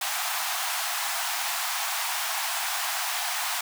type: high-pass noise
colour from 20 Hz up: pink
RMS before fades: -29 dBFS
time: 0.01-3.61 s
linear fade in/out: 5 ms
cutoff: 680 Hz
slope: 96 dB/octave
effects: none

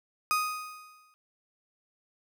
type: tone with exponential decay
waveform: 35% pulse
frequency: 1246 Hz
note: D#6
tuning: 2 cents sharp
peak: -21 dBFS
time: 0.31-1.14 s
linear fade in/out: 0 ms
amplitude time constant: 180 ms
effects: none

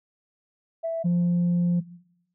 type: tone pair in turn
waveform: sine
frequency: 659.3 / 174.63 Hz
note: E5 / F3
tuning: 0 / 0 cents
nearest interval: octave + major seventh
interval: 2300 cents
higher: first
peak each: -24 / -17 dBFS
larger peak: second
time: 0.83-1.04 / 1.04-1.81 s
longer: second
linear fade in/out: 20 ms
effects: noise-tail reverb RT60 0.8 s tail -20 dB re dry + tanh soft clip ceiling -18 dBFS

